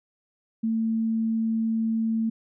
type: tone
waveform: sine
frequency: 224.2 Hz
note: A3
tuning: 33 cents sharp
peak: -22 dBFS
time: 0.63-2.3 s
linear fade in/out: 10 ms
effects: none